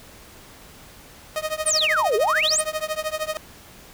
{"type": "tone with tremolo", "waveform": "sawtooth", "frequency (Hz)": 622.3, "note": "D#5", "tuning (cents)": 0, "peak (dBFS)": -17, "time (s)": [1.36, 3.37], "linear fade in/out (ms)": 0, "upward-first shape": "triangle", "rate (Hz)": 13, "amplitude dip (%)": 100}
{"type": "exponential two-way sweep", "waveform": "sine", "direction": "down then up", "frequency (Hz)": [9830, 392, 9830], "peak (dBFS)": -18, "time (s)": [1.66, 2.61], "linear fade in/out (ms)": 5, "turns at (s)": 2.16}
{"effects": ["pink hiss -46 dBFS RMS until 3.93 s"]}